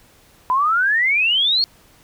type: exponential sweep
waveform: sine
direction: up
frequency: 987.8 to 4427 Hz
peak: -14 dBFS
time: 0.5-1.64 s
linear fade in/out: 0 ms
effects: pink hiss -52 dBFS RMS until 2.03 s